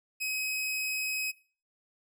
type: tone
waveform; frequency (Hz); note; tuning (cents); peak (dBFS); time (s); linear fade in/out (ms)
sawtooth; 2538; D#7; +34; -27; 0.2-1.32; 20
effects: noise-tail reverb RT60 0.4 s tail -21 dB re dry